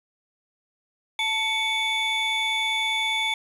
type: tone cluster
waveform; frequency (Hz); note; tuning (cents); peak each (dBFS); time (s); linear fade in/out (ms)
triangle; 880 / 2235 / 3485; A5 / C#7 / A7; 0 / +14 / -17; -28 / -24 / -25; 1.19-3.34; 2
effects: resampled to 32000 Hz + 8-bit